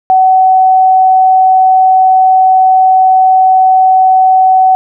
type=tone; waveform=sine; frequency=753 Hz; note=F#5; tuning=30 cents sharp; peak=-3 dBFS; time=0.1-4.75 s; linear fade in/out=0 ms; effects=none